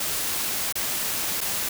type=noise with dropouts; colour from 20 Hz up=white; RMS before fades=-27 dBFS; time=0-1.69 s; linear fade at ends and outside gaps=5 ms; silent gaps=0.725-0.754 / 1.407-1.412 s; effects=none